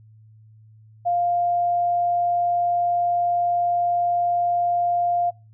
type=tone; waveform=sine; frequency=700 Hz; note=F5; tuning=4 cents sharp; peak=-18 dBFS; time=1.05-5.31 s; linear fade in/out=20 ms; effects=noise-tail reverb RT60 0.3 s tail -25 dB re dry + added 109 Hz sine -47 dBFS peak until 5.53 s